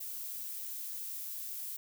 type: noise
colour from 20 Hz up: violet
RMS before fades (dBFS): -41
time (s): 0-1.77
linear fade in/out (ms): 10
effects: none